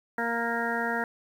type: harmonic tone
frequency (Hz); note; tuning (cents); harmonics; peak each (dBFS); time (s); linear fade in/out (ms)
233.1; A#3; 0; 1 / 2 / 3 / 4 / 6 / 7 / 8; -34 / -34 / -34 / -34 / -34 / -34 / -34; 0.18-1.04; 2
effects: 9-bit